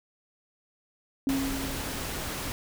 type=tone with exponential decay; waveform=sine; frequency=271 Hz; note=C#4; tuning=39 cents flat; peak=-22 dBFS; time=1.27-2.33 s; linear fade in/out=1 ms; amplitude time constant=230 ms
type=noise; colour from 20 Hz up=pink; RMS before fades=-34 dBFS; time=1.29-2.52 s; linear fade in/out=0 ms
effects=none